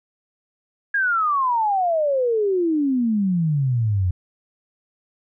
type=exponential sweep; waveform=sine; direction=down; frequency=1661.2 to 87.31 Hz; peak=-17 dBFS; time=0.94-4.11 s; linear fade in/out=5 ms; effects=none